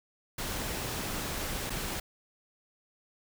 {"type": "noise with dropouts", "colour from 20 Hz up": "pink", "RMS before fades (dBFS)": -35, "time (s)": [0.38, 2], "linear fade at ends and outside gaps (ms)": 5, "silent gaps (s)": [1.697, 1.702], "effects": []}